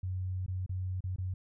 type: tone with dropouts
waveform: sine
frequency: 92.6 Hz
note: F#2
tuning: 2 cents sharp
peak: -32 dBFS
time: 0.03-1.34 s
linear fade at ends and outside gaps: 5 ms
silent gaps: 0.463-0.48 / 0.663-0.693 / 1.006-1.039 / 1.161-1.183 s
effects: none